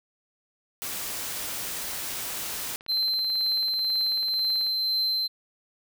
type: noise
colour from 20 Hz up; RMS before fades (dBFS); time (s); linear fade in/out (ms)
white; -33; 0.82-2.76; 0
type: click train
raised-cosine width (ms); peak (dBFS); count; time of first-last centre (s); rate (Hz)
0.3; -29; 52; 1.88-4.667; 18.3
type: tone with tremolo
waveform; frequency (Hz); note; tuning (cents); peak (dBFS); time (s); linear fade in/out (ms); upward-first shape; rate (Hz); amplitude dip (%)
triangle; 4100; C8; -36; -21; 2.88-5.28; 20; triangle; 2; 25
effects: none